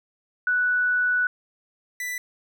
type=tone pair in turn; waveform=sine / 45% pulse; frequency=1480 / 1981.8 Hz; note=F#6 / B6; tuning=0 / +5 cents; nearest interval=perfect fourth; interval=505 cents; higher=second; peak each=-19 / -28 dBFS; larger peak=first; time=0.47-1.27 / 2-2.18 s; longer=first; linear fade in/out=2 ms; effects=none